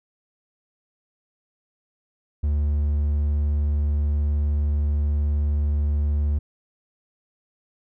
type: tone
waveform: triangle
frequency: 73.42 Hz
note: D2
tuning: in tune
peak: -17 dBFS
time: 2.43-6.39 s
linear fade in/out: 10 ms
effects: none